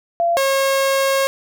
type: tone pair in turn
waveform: sine / sawtooth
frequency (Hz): 684 / 542.9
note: F5 / C#5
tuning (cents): -36 / -36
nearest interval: major third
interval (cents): 400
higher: first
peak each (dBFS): -14 / -11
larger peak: second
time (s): 0.2-0.37 / 0.37-1.27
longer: second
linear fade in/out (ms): 0
effects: none